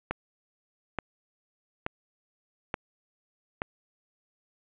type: click train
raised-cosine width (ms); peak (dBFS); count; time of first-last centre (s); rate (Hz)
0.5; -14; 5; 0.11-3.619; 1.14
effects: resampled to 8000 Hz + 7-bit